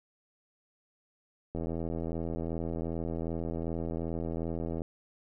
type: click train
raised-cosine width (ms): 2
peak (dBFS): -22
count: 271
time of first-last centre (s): 1.55-4.819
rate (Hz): 82.6
effects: none